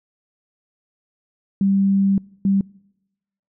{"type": "tone bursts at uneven times", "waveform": "sine", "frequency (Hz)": 196, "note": "G3", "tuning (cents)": 0, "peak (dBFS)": -14, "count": 2, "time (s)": [[1.61, 2.18], [2.45, 2.61]], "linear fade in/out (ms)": 2, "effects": ["noise-tail reverb RT60 0.9 s tail -25 dB re dry"]}